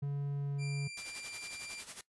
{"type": "tone with pitch glide", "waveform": "triangle", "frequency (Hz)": [141.8, 140.9], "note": ["C#3", "C#3"], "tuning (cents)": [40, 29], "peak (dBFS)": -31, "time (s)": [0.02, 0.88], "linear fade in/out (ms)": 10, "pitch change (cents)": -11, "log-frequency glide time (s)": [0.31, 0.68]}
{"type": "tone", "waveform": "sawtooth", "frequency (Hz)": 2369, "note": "D7", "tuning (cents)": 14, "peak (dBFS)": -40, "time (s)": [0.58, 1.84], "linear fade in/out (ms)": 50}
{"type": "noise with tremolo", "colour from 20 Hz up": "white", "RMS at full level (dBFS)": -44, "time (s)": [0.97, 2.01], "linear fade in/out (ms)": 2, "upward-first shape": "sine", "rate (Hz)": 11, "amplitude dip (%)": 70}
{"effects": ["noise-tail reverb RT60 0.1 s tail -18 dB re dry", "resampled to 24000 Hz"]}